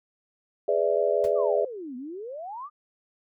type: chord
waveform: sine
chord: E dominant seventh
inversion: first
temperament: equal with one note detuned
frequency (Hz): 415.3 / 501.4 / 587.3 / 659.3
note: G#4 / B4 / D5 / E5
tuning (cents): 0 / +26 / 0 / 0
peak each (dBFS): -26 / -27 / -25 / -28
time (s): 0.68-1.65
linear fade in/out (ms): 5
type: noise with exponential decay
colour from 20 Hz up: pink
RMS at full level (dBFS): -39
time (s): 1.24-1.34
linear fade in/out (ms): 1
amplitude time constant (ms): 21
type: exponential two-way sweep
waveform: sine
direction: down then up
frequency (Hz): 1244.5 to 240 to 1244.5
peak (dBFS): -34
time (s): 1.35-2.7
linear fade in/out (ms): 50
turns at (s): 1.96
effects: none